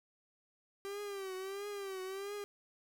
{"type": "tone with vibrato", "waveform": "45% pulse", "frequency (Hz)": 392, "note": "G4", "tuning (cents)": 0, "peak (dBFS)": -40, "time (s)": [0.85, 2.44], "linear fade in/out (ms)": 0, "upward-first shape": "triangle", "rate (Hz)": 1.5, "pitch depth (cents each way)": 97, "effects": ["11-bit"]}